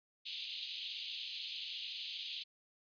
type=band-pass noise; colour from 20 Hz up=pink; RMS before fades=-44 dBFS; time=0.25-2.44 s; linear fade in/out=20 ms; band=2800 to 4400 Hz; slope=48 dB/octave; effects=resampled to 11025 Hz